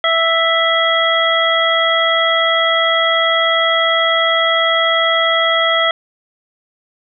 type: harmonic tone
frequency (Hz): 659.3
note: E5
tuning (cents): 0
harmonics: 1 / 2 / 3 / 5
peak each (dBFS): -17 / -17 / -17 / -17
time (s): 0.04-5.91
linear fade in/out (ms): 2
effects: none